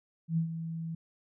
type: tone with ADSR envelope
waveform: sine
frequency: 163.9 Hz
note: E3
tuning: 10 cents flat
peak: -24 dBFS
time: 0.28-0.95 s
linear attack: 92 ms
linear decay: 100 ms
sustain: -10 dB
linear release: 5 ms
effects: none